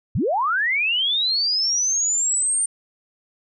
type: linear sweep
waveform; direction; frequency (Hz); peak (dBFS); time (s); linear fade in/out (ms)
sine; up; 68.8 to 8940; -18; 0.15-2.66; 5
effects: none